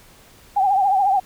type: tone with vibrato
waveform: sine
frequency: 784 Hz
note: G5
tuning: in tune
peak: -14 dBFS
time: 0.56-1.2 s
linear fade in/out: 10 ms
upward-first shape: triangle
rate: 14 Hz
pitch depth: 100 cents each way
effects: pink hiss -49 dBFS RMS until 1.25 s